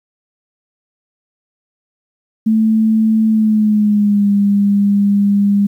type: tone with pitch glide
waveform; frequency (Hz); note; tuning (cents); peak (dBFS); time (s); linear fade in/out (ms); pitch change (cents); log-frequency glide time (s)
sine; 220 to 201.7; A3 to G3; 0 to +50; -9; 2.46-5.67; 10; -150; 3.27-4.3
effects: 8-bit